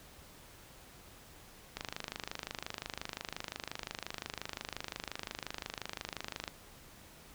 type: click train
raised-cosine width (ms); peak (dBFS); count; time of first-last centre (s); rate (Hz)
0.2; -20; 122; 1.77-6.478; 25.7
effects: pink hiss -56 dBFS RMS until 7.34 s